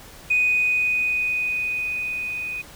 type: tone with level ramp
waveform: sine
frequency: 2489 Hz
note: D#7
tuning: in tune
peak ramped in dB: -15 to -27 dBFS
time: 0.3-2.62 s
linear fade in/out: 10 ms
effects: tanh soft clip ceiling -11 dBFS + pink hiss -44 dBFS RMS until 2.75 s